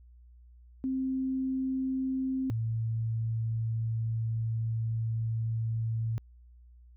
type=tone pair in turn; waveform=sine; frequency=262.8 / 112.95 Hz; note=C4 / A2; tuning=+8 / +46 cents; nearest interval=octave + minor third; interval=1462 cents; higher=first; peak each=-28 dBFS; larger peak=neither; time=0.84-2.5 / 2.5-6.18 s; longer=second; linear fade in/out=0 ms; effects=added 60 Hz sine -52 dBFS peak until 6.96 s

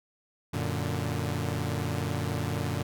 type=chord; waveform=sawtooth; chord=Gb augmented; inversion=none; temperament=equal; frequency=92.5 / 116.54 / 146.83 Hz; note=Gb2 / Bb2 / D3; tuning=0 / 0 / 0 cents; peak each=-29 dBFS; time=0.53-2.83 s; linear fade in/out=10 ms; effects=none

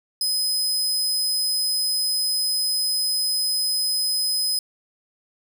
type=tone; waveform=sawtooth; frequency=5040 Hz; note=D#8; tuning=21 cents sharp; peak=-18 dBFS; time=0.21-4.59 s; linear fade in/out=2 ms; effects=none

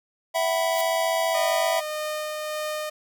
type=chord; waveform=square; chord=E suspended second; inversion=none; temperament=equal with one note detuned; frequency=659.3 / 754.2 / 987.8 Hz; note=E5 / F#5 / B5; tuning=0 / +33 / 0 cents; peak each=-24 / -29 / -30 dBFS; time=0.34-1.81 s; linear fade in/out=20 ms
type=noise with exponential growth; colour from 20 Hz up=blue; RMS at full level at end=-30 dBFS; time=0.64-0.81 s; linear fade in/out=1 ms; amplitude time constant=36 ms
type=tone with tremolo; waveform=sawtooth; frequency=611 Hz; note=D#5; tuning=32 cents flat; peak=-23 dBFS; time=1.34-2.9 s; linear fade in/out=10 ms; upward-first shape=sine; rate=1.7 Hz; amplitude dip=25%
effects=none

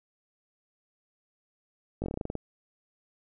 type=slowing click train; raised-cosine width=2 ms; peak=-19 dBFS; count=11; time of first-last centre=2.02-2.353 s; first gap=19 ms; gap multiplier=1.12; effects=none

